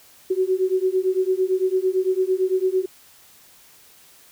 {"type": "beating tone pair", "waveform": "sine", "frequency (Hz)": [370, 378.9], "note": ["F#4", "F#4"], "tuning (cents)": [0, 41], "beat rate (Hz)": 8.9, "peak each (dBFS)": -21, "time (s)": [0.3, 2.86], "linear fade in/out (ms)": 10, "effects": ["white hiss -51 dBFS RMS until 4.31 s"]}